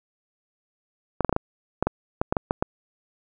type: clicks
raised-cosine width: 1 ms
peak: -7 dBFS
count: 12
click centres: 1.207 / 1.247 / 1.294 / 1.327 / 1.364 / 1.826 / 1.87 / 2.215 / 2.325 / 2.368 / 2.509 / 2.625 s
effects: none